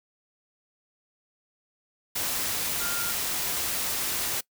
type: tone in noise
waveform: sine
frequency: 1405 Hz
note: F6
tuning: 10 cents sharp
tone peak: -34 dBFS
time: 2.8-3.12 s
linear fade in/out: 10 ms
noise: white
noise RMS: -29 dBFS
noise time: 2.15-4.41 s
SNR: -8 dB
effects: noise-tail reverb RT60 0.1 s tail -22 dB re dry